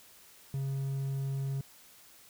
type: tone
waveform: triangle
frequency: 136.3 Hz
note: C#3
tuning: 29 cents flat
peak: -29 dBFS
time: 0.54-1.61 s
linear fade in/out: 2 ms
effects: white hiss -57 dBFS RMS until 2.29 s